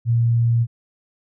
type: tone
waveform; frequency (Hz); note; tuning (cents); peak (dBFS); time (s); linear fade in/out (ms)
sine; 117.1; A#2; +8; -14; 0.05-0.67; 50
effects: none